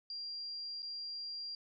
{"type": "tone with dropouts", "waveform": "sine", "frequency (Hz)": 4764, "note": "D8", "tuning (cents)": 24, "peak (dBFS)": -40, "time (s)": [0.1, 1.55], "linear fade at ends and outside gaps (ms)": 2, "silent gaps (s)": [0.822, 0.828], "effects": []}